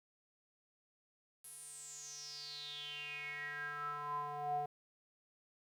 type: tone with band-pass filter sweep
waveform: square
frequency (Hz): 146.6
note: D3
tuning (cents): -3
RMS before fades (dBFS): -44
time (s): 1.44-4.66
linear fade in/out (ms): 5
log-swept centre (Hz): 11000 to 660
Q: 8.8
effects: 12-bit